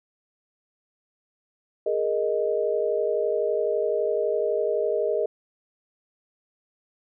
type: chord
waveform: sine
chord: Ab suspended second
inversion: none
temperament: just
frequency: 415.3 / 467.2 / 623 Hz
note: Ab4 / Bb4 / Eb5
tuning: 0 / +4 / +2 cents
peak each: -26 dBFS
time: 1.86-5.26 s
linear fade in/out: 5 ms
effects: none